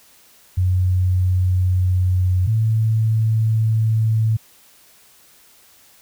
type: tone pair in turn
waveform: sine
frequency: 91.7 / 110.74 Hz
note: F#2 / A2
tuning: -15 / +12 cents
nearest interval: minor third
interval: 327 cents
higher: second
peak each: -14 dBFS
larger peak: neither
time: 0.57-2.47 / 2.47-4.37 s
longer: neither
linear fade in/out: 10 ms
effects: white hiss -51 dBFS RMS until 6.01 s